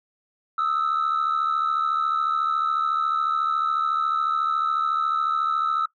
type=tone pair together; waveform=sine; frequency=1244.5 / 1318.5 Hz; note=D#6 / E6; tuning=0 / 0 cents; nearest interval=minor second; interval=100 cents; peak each=-24 / -20 dBFS; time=0.58-5.86 s; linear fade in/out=5 ms; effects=noise-tail reverb RT60 0.1 s tail -19 dB re dry + tanh soft clip ceiling -17 dBFS